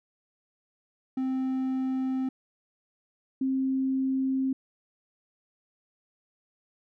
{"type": "tone pair in turn", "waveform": ["triangle", "sine"], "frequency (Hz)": [261.4, 264.9], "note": ["C4", "C4"], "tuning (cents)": [-1, 22], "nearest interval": "unison", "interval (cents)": 23, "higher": "second", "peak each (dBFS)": -24, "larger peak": "neither", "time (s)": [[1.17, 2.29], [3.41, 4.53]], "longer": "neither", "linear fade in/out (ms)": 5, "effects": []}